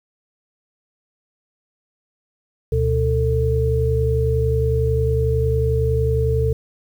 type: tone cluster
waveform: sine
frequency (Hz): 73.3 / 124.3 / 445.8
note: D2 / B2 / A4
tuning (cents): -3 / +12 / +23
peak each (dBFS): -20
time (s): 2.72-6.53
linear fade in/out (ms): 5
effects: 8-bit